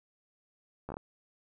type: slowing click train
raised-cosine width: 1 ms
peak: -25 dBFS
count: 5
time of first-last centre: 0.89-0.969 s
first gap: 13 ms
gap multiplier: 1.29
effects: none